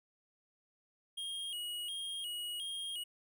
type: tone with vibrato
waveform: square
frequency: 3066 Hz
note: G7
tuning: 39 cents flat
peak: -39 dBFS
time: 1.17-3.04 s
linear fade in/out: 10 ms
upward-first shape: square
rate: 1.4 Hz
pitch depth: 94 cents each way
effects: none